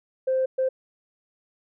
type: tone bursts at uneven times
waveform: sine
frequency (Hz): 522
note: C5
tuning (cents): -4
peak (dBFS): -19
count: 2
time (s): 0.27-0.46 / 0.58-0.69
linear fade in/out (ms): 10
effects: tanh soft clip ceiling -16 dBFS